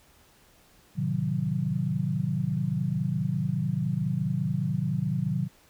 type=chord; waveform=sine; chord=A diminished seventh; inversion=none; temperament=equal; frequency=110 / 130.81 / 155.56 / 185 Hz; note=A2 / C3 / Eb3 / Gb3; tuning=0 / 0 / 0 / 0 cents; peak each=-35 / -30 / -29 / -30 dBFS; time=0.95-5.49 s; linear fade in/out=50 ms; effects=pink hiss -59 dBFS RMS until 5.69 s